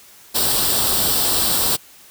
white noise with comb filter, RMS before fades -18 dBFS, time 0.34-1.77 s, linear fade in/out 20 ms, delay 0.23 ms, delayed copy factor +0.65, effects white hiss -46 dBFS RMS until 2.1 s

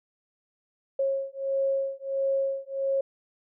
sine beating tone pair, 543 / 544.5 Hz, C#5 / C#5, -36 / -31 cents, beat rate 1.5 Hz, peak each -28 dBFS, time 0.99-3.01 s, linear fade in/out 5 ms, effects none

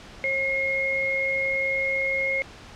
sine tone pair together, 537.8 / 2151 Hz, C5 / C7, +47 / +47 cents, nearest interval 2 octaves, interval 2400 cents, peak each -29 / -23 dBFS, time 0.24-2.42 s, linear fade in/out 0 ms, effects pink hiss -44 dBFS RMS until 2.75 s + low-pass 5000 Hz 12 dB/octave

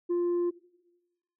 sine tone, 349.2 Hz, F4, in tune, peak -22 dBFS, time 0.09-0.51 s, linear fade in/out 20 ms, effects noise-tail reverb RT60 1.0 s tail -20 dB re dry + tanh soft clip ceiling -24 dBFS

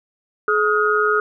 sine tone cluster, 424.9 / 1256 / 1434 Hz, G#4 / D#6 / F6, +40 / +16 / +45 cents, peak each -19 dBFS, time 0.48-1.2 s, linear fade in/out 2 ms, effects none

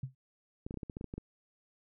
sine tone with exponential decay, 130.81 Hz, C3, in tune, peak -31 dBFS, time 0.03-0.15 s, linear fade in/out 5 ms, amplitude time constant 24 ms
clicks, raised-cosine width 3 ms, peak -27 dBFS, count 11, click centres 0.665 / 0.709 / 0.742 / 0.773 / 0.832 / 0.898 / 0.969 / 1.011 / 1.043 / 1.139 / 1.18 s
effects none

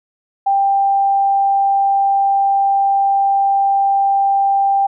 sine tone, 790 Hz, G5, 13 cents sharp, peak -11 dBFS, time 0.46-4.87 s, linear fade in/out 10 ms, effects none

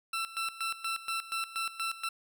20% pulse tone with tremolo, 1339 Hz, E6, 27 cents sharp, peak -26 dBFS, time 0.13-2.09 s, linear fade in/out 5 ms, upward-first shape square, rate 4.2 Hz, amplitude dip 80%, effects none

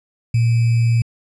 sine tone with sample-and-hold, 116.54 Hz, A#2, in tune, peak -12 dBFS, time 0.34-1.02 s, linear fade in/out 5 ms, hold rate 2450 Hz, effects resampled to 22050 Hz

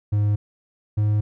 triangle tone pair in turn, 103.83 / 105.28 Hz, G#2 / G#2, 0 / +24 cents, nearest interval unison, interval 24 cents, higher second, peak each -15 dBFS, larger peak neither, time 0.12-0.36 / 0.97-1.21 s, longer neither, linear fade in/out 10 ms, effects none

